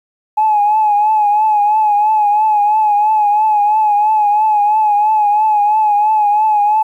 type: tone with vibrato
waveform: sine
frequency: 845 Hz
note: G#5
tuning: 30 cents sharp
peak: -8 dBFS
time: 0.37-6.83 s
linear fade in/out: 10 ms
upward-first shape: triangle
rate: 3 Hz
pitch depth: 63 cents each way
effects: tanh soft clip ceiling -4 dBFS + 8-bit